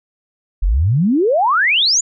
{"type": "exponential sweep", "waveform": "sine", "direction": "up", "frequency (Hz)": [38.89, 7200], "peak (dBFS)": -11, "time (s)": [0.62, 2.01], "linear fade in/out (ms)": 10, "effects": []}